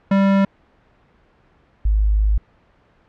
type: tone pair in turn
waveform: square / sine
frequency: 196 / 52.12 Hz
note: G3 / G#1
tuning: 0 / +7 cents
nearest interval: octave + major seventh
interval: 2293 cents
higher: first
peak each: -13 dBFS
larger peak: neither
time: 0.11-0.45 / 1.85-2.38 s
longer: second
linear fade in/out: 5 ms
effects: pink hiss -56 dBFS RMS until 3.08 s + low-pass 2000 Hz 12 dB/octave